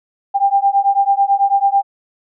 sine beating tone pair, 790 / 799.1 Hz, G5 / G5, +13 / +33 cents, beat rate 9.1 Hz, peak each -14 dBFS, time 0.34-1.83 s, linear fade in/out 20 ms, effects none

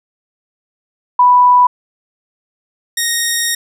sine / 10% pulse tone pair in turn, 987.8 / 1864.7 Hz, B5 / A#6, 0 / 0 cents, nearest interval major seventh, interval 1100 cents, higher second, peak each -5 dBFS, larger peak neither, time 1.19-1.67 / 2.97-3.55 s, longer second, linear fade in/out 5 ms, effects none

